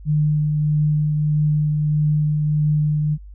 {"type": "tone with tremolo", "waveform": "sine", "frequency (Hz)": 150.9, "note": "D3", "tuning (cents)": 47, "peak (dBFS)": -14, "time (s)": [0.05, 3.18], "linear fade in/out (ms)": 50, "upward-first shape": "triangle", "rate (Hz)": 1.6, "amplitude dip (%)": 30, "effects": ["added 50 Hz sine -36 dBFS peak until 3.34 s"]}